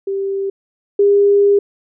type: tone pair in turn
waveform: sine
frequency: 392 / 403.7 Hz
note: G4 / G#4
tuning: 0 / -49 cents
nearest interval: minor second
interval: 51 cents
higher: second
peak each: -17 / -8 dBFS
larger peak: second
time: 0.07-0.5 / 0.99-1.59 s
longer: second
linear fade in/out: 5 ms
effects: none